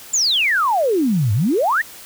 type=exponential two-way sweep; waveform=sine; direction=down then up; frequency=7459 to 97.1 to 1979 Hz; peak=-14 dBFS; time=0.13-1.82 s; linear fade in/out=10 ms; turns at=1.33 s; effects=white hiss -39 dBFS RMS until 2.05 s